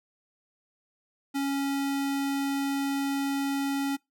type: tone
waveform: square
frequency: 277.2 Hz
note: C#4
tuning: in tune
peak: -27 dBFS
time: 1.34-3.97 s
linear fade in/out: 20 ms
effects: noise-tail reverb RT60 0.2 s tail -24 dB re dry